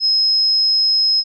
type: tone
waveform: sine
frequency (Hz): 5130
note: E8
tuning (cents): -48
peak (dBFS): -12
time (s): 0-1.24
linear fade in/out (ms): 50
effects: none